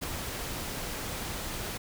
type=noise with ADSR envelope; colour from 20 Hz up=pink; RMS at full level=-32 dBFS; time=0.01-1.78 s; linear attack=25 ms; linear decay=6 ms; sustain=-4 dB; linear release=13 ms; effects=none